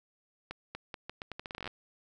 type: accelerating click train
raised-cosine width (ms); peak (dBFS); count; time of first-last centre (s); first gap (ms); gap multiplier
0.3; -23; 17; 0.51-1.676; 240; 0.8
effects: none